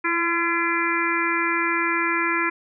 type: harmonic tone with a mistuned harmonic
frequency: 340 Hz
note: F4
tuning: 46 cents flat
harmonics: 1 / 3 / 4 / 5 / 6 / 7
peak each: -27 / -27 / -27 / -27 / -27 / -27 dBFS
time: 0.04-2.5 s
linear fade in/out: 10 ms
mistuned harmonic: 1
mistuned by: -22 cents
effects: none